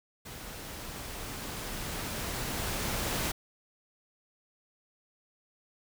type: noise with level ramp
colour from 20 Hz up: pink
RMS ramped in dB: -44 to -31 dBFS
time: 0.25-3.32 s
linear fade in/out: 10 ms
effects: none